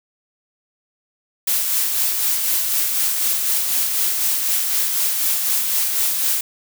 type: noise with tremolo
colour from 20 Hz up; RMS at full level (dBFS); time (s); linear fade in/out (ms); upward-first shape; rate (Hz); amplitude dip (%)
blue; -18; 1.47-6.41; 5; sine; 4; 35
effects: none